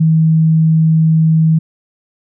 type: tone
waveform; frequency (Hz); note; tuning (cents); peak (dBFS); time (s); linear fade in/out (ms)
sine; 160; D#3; +49; -7; 0-1.59; 10
effects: none